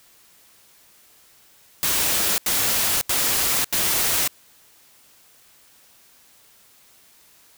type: noise bursts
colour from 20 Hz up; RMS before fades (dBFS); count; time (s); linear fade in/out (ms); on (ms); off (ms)
white; -21; 4; 1.83-4.276; 0; 550; 82
effects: white hiss -54 dBFS RMS until 7.57 s